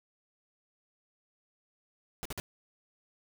pink noise bursts, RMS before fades -38 dBFS, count 3, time 2.23-2.4 s, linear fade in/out 0 ms, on 24 ms, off 49 ms, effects none

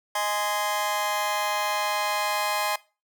sawtooth chord, Ab major, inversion second, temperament just, 623 / 830.6 / 1038.3 Hz, Eb5 / Ab5 / C6, +2 / 0 / -14 cents, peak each -27 / -24 / -25 dBFS, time 0.15-2.76 s, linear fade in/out 5 ms, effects noise-tail reverb RT60 0.3 s tail -20 dB re dry

